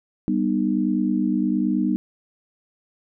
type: chord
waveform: sine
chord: G augmented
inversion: none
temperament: just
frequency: 196 / 245 / 306.2 Hz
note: G3 / B3 / D#4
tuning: 0 / -14 / -28 cents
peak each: -23 dBFS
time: 0.28-1.96 s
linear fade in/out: 0 ms
effects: none